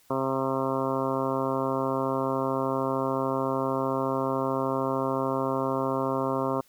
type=harmonic tone; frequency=133.5 Hz; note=C3; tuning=35 cents sharp; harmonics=1 / 2 / 3 / 4 / 5 / 6 / 7 / 8 / 9 / 10; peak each=-36 / -31 / -32 / -31 / -34 / -42 / -34 / -34 / -37 / -42 dBFS; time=0.1-6.61 s; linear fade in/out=5 ms; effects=white hiss -61 dBFS RMS until 6.68 s